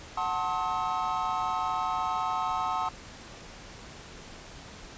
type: chord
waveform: triangle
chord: F# diminished seventh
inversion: none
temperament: just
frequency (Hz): 740 / 888 / 1065.6 / 1278.7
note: F#5 / A5 / C6 / Eb6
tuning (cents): 0 / +16 / +31 / +47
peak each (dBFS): -31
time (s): 0.17-2.89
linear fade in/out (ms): 5
effects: pink hiss -46 dBFS RMS until 4.97 s + resampled to 16000 Hz